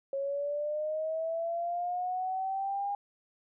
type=linear sweep; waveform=sine; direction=up; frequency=545 to 812 Hz; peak=-30 dBFS; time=0.13-2.95 s; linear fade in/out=2 ms; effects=none